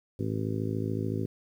harmonic tone, 53.7 Hz, A1, 41 cents flat, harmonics 2 / 3 / 4 / 5 / 6 / 7 / 8 / 9, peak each -32 / -36 / -37 / -35 / -43 / -36 / -44 / -43 dBFS, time 0.19-1.26 s, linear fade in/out 5 ms, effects 10-bit

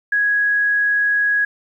sine tone, 1663 Hz, G#6, 2 cents sharp, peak -14 dBFS, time 0.12-1.45 s, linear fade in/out 5 ms, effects 9-bit

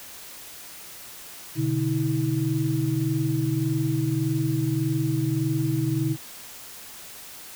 sine tone cluster, 124.7 / 146.4 / 321.4 Hz, B2 / D3 / E4, +17 / -5 / -44 cents, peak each -26 dBFS, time 1.55-6.17 s, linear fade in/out 50 ms, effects white hiss -42 dBFS RMS until 7.55 s

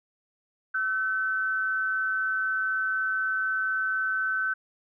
sine tone pair together, 1318.5 / 1522.5 Hz, E6 / F#6, 0 / +49 cents, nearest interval major second, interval 249 cents, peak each -33 / -25 dBFS, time 0.74-4.54 s, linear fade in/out 10 ms, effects none

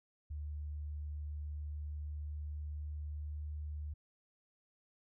sine tone with pitch glide, 74.4 to 74.92 Hz, D2 to D2, +23 to +35 cents, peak -39 dBFS, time 0.3-3.94 s, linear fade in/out 10 ms, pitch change +12 cents, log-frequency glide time 1.4-3.47 s, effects none

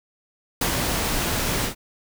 pink noise with ADSR envelope, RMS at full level -21 dBFS, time 0.61-1.75 s, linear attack 5 ms, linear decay 93 ms, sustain -3 dB, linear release 110 ms, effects none

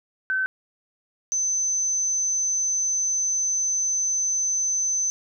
sine tone pair in turn, 1531 / 6124 Hz, G6 / G8, -41 / -41 cents, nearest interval 2 octaves, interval 2400 cents, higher second, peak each -21 dBFS, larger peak neither, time 0.3-0.46 / 1.32-5.1 s, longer second, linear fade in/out 0 ms, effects none

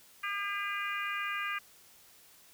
harmonic tone, 403.1 Hz, G4, 48 cents sharp, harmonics 3 / 4 / 5 / 6 / 7, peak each -37 / -38 / -40 / -39 / -44 dBFS, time 0.23-1.59 s, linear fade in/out 10 ms, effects white hiss -59 dBFS RMS until 2.53 s

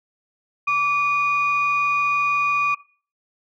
sine tone pair together, 1158 / 2456 Hz, D6 / D#7, -25 / -23 cents, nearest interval octave + minor second, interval 1302 cents, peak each -19 / -19 dBFS, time 0.67-2.75 s, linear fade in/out 10 ms, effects noise-tail reverb RT60 0.4 s tail -19 dB re dry + tanh soft clip ceiling -11 dBFS

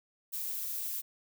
violet noise with amplitude modulation, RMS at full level -35 dBFS, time 0.32-1.02 s, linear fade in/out 20 ms, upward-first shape sine, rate 181 Hz, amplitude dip 35%, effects none

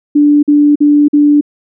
sine tone bursts, 293 Hz, D4, 4 cents flat, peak -4 dBFS, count 4, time 0.15-1.411 s, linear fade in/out 10 ms, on 280 ms, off 47 ms, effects none

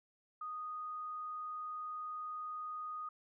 sine tone, 1240 Hz, D#6, 6 cents flat, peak -40 dBFS, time 0.41-3.09 s, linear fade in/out 5 ms, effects none

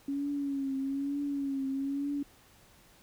sine tone with vibrato, 277.2 Hz, C#4, in tune, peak -30 dBFS, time 0.08-2.23 s, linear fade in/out 5 ms, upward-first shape triangle, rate 1.1 Hz, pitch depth 63 cents each way, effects pink hiss -60 dBFS RMS until 3.02 s

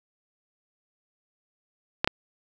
clicks, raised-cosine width 0.3 ms, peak -5 dBFS, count 2, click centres 2.045 / 2.075 s, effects none

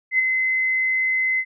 sine tone with ADSR envelope, 2049 Hz, C7, 37 cents flat, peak -13 dBFS, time 0.11-1.45 s, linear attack 81 ms, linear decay 10 ms, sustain -5 dB, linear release 60 ms, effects none

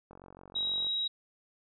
click train, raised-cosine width 1 ms, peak -36 dBFS, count 36, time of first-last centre 0.11-0.868 s, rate 46.2 Hz
sine tone, 3832 Hz, A#7, 47 cents sharp, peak -29 dBFS, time 0.55-1.08 s, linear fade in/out 10 ms
effects none

